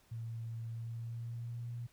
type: tone with pitch glide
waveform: sine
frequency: 114.5 to 119.22 Hz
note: A#2 to A#2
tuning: -31 to +39 cents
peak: -39 dBFS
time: 0.11-1.87 s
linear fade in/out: 10 ms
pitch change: +70 cents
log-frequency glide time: 0.72-1.72 s
effects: pink hiss -68 dBFS RMS until 1.92 s